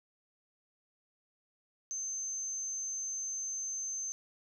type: tone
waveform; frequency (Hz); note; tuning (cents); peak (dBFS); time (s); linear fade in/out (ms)
sine; 6250; G8; -6; -35; 1.91-4.12; 0
effects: none